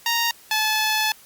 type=tone pair in turn; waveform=10% pulse; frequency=931 / 864 Hz; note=A#5 / A5; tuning=-2 / -32 cents; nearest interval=minor second; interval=130 cents; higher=first; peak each=-11 dBFS; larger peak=neither; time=0.06-0.31 / 0.51-1.12 s; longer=second; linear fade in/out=2 ms; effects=white hiss -49 dBFS RMS until 1.25 s + Opus 48 kbps